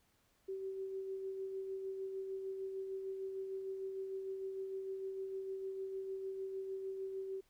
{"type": "tone with tremolo", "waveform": "sine", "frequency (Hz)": 384.4, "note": "G4", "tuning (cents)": -34, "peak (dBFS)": -38, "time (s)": [0.48, 7.41], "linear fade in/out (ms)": 10, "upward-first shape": "sine", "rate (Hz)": 6.6, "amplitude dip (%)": 35, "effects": ["pink hiss -74 dBFS RMS until 7.49 s"]}